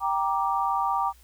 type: chord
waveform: sine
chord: G minor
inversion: none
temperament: just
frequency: 784 / 940.8 / 1176 Hz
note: G5 / Bb5 / D6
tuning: 0 / +16 / +2 cents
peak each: -27 dBFS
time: 0-1.13 s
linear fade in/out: 50 ms
effects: added 60 Hz sine -53 dBFS peak until 1.23 s + white hiss -59 dBFS RMS until 1.23 s

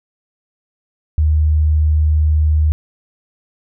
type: tone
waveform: sine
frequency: 76.8 Hz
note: D#2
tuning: 22 cents flat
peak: -10 dBFS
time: 1.18-2.72 s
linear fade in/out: 0 ms
effects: none

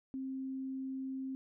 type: tone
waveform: sine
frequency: 264.9 Hz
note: C4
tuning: 22 cents sharp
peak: -37 dBFS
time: 0.14-1.35 s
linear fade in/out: 0 ms
effects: none

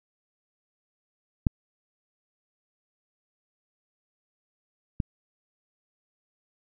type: clicks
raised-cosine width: 5 ms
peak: -8 / -13 dBFS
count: 2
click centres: 1.468 / 5.002 s
effects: none

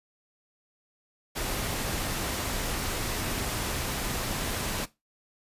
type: noise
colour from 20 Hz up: pink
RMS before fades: -31 dBFS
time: 1.35-4.86 s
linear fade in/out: 20 ms
effects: noise-tail reverb RT60 0.2 s tail -17 dB re dry + resampled to 32000 Hz

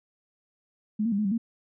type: tone with pitch steps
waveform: sine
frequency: 212.7 / 231.9 / 199.7 / 212.7 / 194.3 / 229.7 Hz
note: G#3 / A#3 / G3 / G#3 / G3 / A#3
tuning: +42 / -9 / +32 / +42 / -15 / -25 cents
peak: -23 dBFS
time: 0.99-1.38 s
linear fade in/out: 10 ms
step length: 65 ms
effects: none

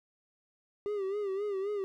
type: tone with vibrato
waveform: triangle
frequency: 399.4 Hz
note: G4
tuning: 32 cents sharp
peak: -29 dBFS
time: 0.86-1.84 s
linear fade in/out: 0 ms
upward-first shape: sine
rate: 3.8 Hz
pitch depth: 86 cents each way
effects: none

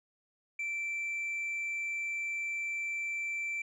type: tone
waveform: sine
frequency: 2338 Hz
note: D7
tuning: 8 cents flat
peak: -30 dBFS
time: 0.59-3.62 s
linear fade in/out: 5 ms
effects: tanh soft clip ceiling -32 dBFS

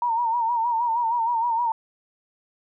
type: tone with vibrato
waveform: sine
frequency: 932.3 Hz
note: A#5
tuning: in tune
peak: -20 dBFS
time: 0.02-1.72 s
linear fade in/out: 2 ms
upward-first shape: sine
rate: 6.4 Hz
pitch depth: 73 cents each way
effects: none

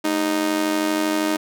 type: tone with amplitude modulation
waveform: sawtooth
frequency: 310 Hz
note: D#4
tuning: 6 cents flat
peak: -12 dBFS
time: 0.04-1.37 s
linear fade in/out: 10 ms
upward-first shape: sine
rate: 92.7 Hz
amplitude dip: 70%
effects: none

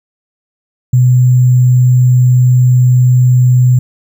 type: tone with sample-and-hold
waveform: sine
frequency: 125.8 Hz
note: B2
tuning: 32 cents sharp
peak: -4 dBFS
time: 0.93-3.79 s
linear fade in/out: 5 ms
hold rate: 7350 Hz
effects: none

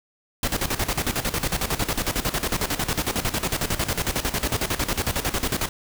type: noise with tremolo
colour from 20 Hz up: pink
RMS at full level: -23 dBFS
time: 0.43-5.69 s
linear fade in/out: 2 ms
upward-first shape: square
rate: 11 Hz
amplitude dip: 75%
effects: none

